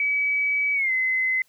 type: tone with pitch glide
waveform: sine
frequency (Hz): 2282 to 2045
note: C#7 to C7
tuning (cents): +50 to -40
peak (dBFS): -20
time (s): 0-1.42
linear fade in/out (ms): 2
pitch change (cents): -190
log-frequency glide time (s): 0.74-0.92
effects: white hiss -63 dBFS RMS until 1.48 s